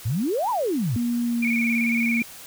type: exponential two-way sweep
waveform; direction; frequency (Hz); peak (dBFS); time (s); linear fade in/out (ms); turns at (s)
sine; up then down; 98 to 1023 to 98; -21; 0.05-0.97; 10; 0.5
type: tone with pitch glide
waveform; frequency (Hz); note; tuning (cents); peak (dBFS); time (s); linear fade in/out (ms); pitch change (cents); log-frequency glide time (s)
sine; 238.5 to 232.6; A#3 to A#3; +40 to -4; -21; 0.96-2.22; 2; -44; 1.21-1.52
type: tone with vibrato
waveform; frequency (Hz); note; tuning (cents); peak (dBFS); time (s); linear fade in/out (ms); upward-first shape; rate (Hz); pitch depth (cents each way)
sine; 2299; D7; -37; -23; 1.42-2.23; 10; square; 18; 61
effects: white hiss -42 dBFS RMS until 2.46 s